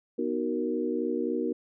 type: chord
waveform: sine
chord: B major seventh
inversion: none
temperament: equal with one note detuned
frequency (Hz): 246.9 / 311.1 / 374.3 / 466.2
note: B3 / D#4 / F#4 / A#4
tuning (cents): 0 / 0 / +20 / 0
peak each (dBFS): -32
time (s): 0.18-1.53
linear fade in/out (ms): 10
effects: none